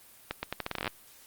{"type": "accelerating click train", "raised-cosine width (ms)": 0.3, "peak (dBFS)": -15, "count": 14, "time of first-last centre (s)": [0.31, 0.877], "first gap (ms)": 120, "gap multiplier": 0.8, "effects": ["white hiss -55 dBFS RMS until 1.26 s", "Opus 32 kbps"]}